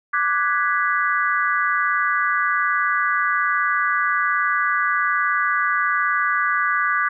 sine chord, G# half-diminished seventh, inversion second, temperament equal, 1174.7 / 1480 / 1661.2 / 1975.5 Hz, D6 / F#6 / G#6 / B6, 0 / 0 / 0 / 0 cents, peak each -21 / -23 / -23 / -26 dBFS, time 0.13-7.09 s, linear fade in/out 10 ms, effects none

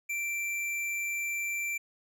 sine tone with hard clipping, 2349 Hz, D7, in tune, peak -32 dBFS, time 0.09-1.78 s, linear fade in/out 10 ms, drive 13 dB, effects none

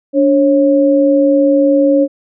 sine tone pair together, 289.2 / 546 Hz, D4 / C#5, -27 / -26 cents, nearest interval major seventh, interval 1101 cents, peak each -10 dBFS, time 0.13-2.08 s, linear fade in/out 50 ms, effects none

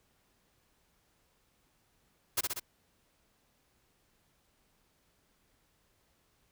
white noise with echo, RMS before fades -29 dBFS, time 2.37-2.41 s, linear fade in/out 10 ms, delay 63 ms, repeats 3, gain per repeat -3 dB, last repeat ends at 2.599 s, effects pink hiss -72 dBFS RMS until 6.51 s

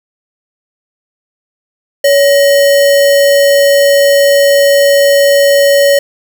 sine tone with sample-and-hold, 563 Hz, C#5, 27 cents sharp, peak -4 dBFS, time 2.04-5.99 s, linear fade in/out 5 ms, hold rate 2450 Hz, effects none

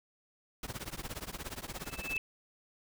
pink noise with tremolo, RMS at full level -38 dBFS, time 0.63-2.17 s, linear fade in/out 2 ms, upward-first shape triangle, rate 17 Hz, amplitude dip 100%
sine tone with exponential growth, 2625 Hz, E7, 8 cents flat, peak -29 dBFS, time 1.72-2.18 s, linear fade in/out 1 ms, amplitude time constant 100 ms
effects none

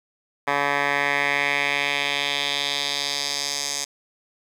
10% pulse tone with band-pass filter sweep, 142.4 Hz, C#3, 47 cents sharp, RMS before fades -24 dBFS, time 0.47-3.85 s, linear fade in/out 10 ms, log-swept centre 1400 to 6300 Hz, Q 2.2, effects 8-bit

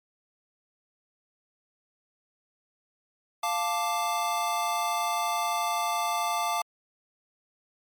square chord, D minor, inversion first, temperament equal, 698.5 / 880 / 1174.7 Hz, F5 / A5 / D6, 0 / 0 / 0 cents, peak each -31 dBFS, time 3.43-6.62 s, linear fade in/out 5 ms, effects MP3 96 kbps

